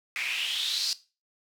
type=noise with band-pass filter sweep; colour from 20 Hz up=white; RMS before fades=-30 dBFS; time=0.16-0.93 s; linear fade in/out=0 ms; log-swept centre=2200 to 4800 Hz; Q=6; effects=noise-tail reverb RT60 0.3 s tail -17 dB re dry